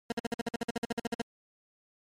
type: tone bursts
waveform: 20% pulse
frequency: 233.1 Hz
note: A#3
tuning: in tune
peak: -24 dBFS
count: 16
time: 0.1-1.217 s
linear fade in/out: 2 ms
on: 22 ms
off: 51 ms
effects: low-pass 11000 Hz 12 dB/octave + MP3 64 kbps